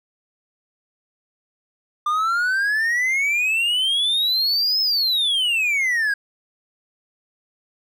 triangle exponential two-way sweep, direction up then down, 1190 to 5220 to 1606 Hz, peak -16 dBFS, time 2.06-6.14 s, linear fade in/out 5 ms, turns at 4.81 s, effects none

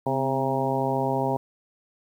harmonic tone with a mistuned harmonic, 134.4 Hz, C3, 47 cents sharp, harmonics 1 / 2 / 3 / 4 / 5 / 6 / 7, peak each -30 / -30 / -30 / -30 / -30 / -30 / -30 dBFS, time 0.06-1.37 s, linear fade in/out 5 ms, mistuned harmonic 2, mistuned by -50 cents, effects 9-bit

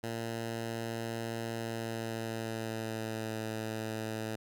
10% pulse tone with pitch glide, 114.7 to 110.66 Hz, A#2 to A2, -28 to +10 cents, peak -27 dBFS, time 0.03-4.36 s, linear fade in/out 10 ms, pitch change -62 cents, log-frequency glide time 1.52-3.39 s, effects none

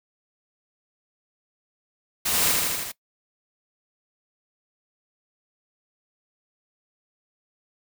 white noise with echo, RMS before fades -24 dBFS, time 2.25-2.52 s, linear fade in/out 10 ms, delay 80 ms, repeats 5, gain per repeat -2 dB, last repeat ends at 2.92 s, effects noise-tail reverb RT60 0.1 s tail -20 dB re dry

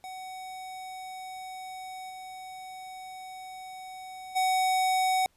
square tone with level steps, 750 Hz, F#5, 23 cents sharp, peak -39 / -41 / -24 dBFS, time 0.04-5.26 s, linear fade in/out 0 ms, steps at 2.09 / 4.35 s, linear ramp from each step 20 ms, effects pink hiss -68 dBFS RMS until 5.36 s + resampled to 32000 Hz

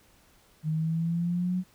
sine exponential sweep, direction up, 154.3 to 185 Hz, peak -25 dBFS, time 0.63-1.64 s, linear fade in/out 50 ms, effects pink hiss -61 dBFS RMS until 1.74 s

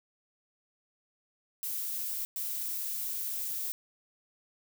violet noise bursts at uneven times, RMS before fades -35 dBFS, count 2, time 1.63-2.25 / 2.36-3.72 s, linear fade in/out 0 ms, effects none

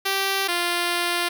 5% pulse tone pair in turn, 389.8 / 348.3 Hz, G4 / F4, -10 / -5 cents, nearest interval major second, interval 195 cents, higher first, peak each -10 dBFS, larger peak neither, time 0.05-0.48 / 0.48-1.29 s, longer second, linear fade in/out 10 ms, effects none

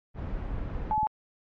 brown noise, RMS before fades -33 dBFS, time 0.14-0.96 s, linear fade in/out 50 ms
sine tone, 860 Hz, A5, 40 cents flat, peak -23 dBFS, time 0.91-1.07 s, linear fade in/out 0 ms
clicks, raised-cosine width 5 ms, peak -24 dBFS, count 2, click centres 0.979 / 1.031 s
effects low-pass 2000 Hz 12 dB/octave + MP3 48 kbps

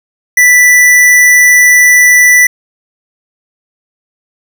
square tone, 1975.5 Hz, B6, in tune, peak -3 dBFS, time 0.37-2.47 s, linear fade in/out 5 ms, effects none

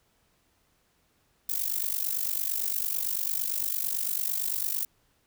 violet noise with amplitude modulation, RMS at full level -26 dBFS, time 1.49-4.85 s, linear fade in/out 5 ms, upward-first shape sine, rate 48.9 Hz, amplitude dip 85%, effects pink hiss -69 dBFS RMS until 5.26 s

